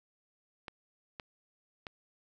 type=clicks; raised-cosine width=0.3 ms; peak=-25 dBFS; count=3; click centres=0.682 / 1.198 / 1.868 s; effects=none